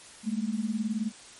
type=beating tone pair; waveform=sine; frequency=207.7 / 226.7 Hz; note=G#3 / A#3; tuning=0 / -48 cents; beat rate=19 Hz; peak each=-30 dBFS; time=0.23-1.12 s; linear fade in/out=50 ms; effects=white hiss -49 dBFS RMS until 1.39 s + MP3 48 kbps